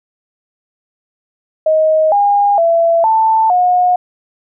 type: tone with pitch steps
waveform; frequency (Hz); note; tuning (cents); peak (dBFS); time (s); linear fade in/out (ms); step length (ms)
sine; 628 / 812 / 670 / 886 / 722; D#5 / G#5 / E5 / A5 / F#5; +16 / -39 / +28 / +12 / -43; -8; 1.66-3.96; 5; 460
effects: none